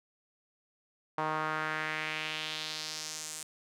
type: tone with band-pass filter sweep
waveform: sawtooth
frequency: 155.56 Hz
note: D#3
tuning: in tune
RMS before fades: -36 dBFS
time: 1.18-3.43 s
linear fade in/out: 2 ms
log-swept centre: 970 to 8300 Hz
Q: 2.2
effects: none